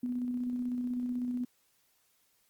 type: tone with tremolo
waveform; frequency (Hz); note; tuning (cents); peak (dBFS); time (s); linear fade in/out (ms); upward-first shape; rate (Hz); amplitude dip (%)
sine; 246.9; B3; 0; -30; 0.03-1.45; 5; square; 16; 25
effects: white hiss -71 dBFS RMS until 2.49 s + Opus 32 kbps